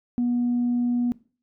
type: tone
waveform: sine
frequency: 242.5 Hz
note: B3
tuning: 31 cents flat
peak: -19 dBFS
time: 0.18-1.12 s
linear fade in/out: 0 ms
effects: noise-tail reverb RT60 0.4 s tail -21 dB re dry + tanh soft clip ceiling -17 dBFS